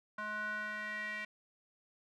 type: tone with band-pass filter sweep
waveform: square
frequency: 211.6 Hz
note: G#3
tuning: 33 cents sharp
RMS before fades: -40 dBFS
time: 0.18-1.25 s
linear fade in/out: 5 ms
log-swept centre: 1300 to 2100 Hz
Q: 5.6
effects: none